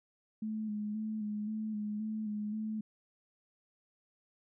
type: tone with vibrato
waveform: sine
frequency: 213.4 Hz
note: G#3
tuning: 47 cents sharp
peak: -34 dBFS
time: 0.42-2.81 s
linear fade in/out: 5 ms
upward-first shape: square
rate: 1.9 Hz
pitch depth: 29 cents each way
effects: none